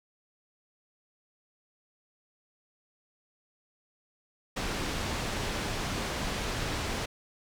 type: low-pass noise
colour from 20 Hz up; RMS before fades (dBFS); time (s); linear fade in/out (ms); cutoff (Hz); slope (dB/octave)
pink; -33; 4.56-7.06; 10; 6200; 12
effects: none